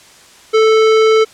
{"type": "tone with hard clipping", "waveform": "sine", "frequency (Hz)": 439.8, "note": "A4", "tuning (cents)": -1, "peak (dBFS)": -9, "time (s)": [0.53, 1.25], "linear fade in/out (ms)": 20, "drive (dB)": 17, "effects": ["white hiss -42 dBFS RMS until 1.33 s", "low-pass 8000 Hz 12 dB/octave"]}